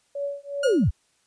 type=tone with tremolo; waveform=sine; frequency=566 Hz; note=C#5; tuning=36 cents sharp; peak=-24 dBFS; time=0.15-0.84 s; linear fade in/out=5 ms; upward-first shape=triangle; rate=2.7 Hz; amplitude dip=100%
type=tone with exponential decay; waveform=sawtooth; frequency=1434 Hz; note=F6; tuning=45 cents sharp; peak=-21 dBFS; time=0.63-0.9 s; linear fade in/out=5 ms; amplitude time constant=57 ms
type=linear sweep; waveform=sine; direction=down; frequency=588 to 41.2 Hz; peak=-17 dBFS; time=0.63-0.91 s; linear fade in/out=20 ms
effects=white hiss -66 dBFS RMS until 1.26 s + resampled to 22050 Hz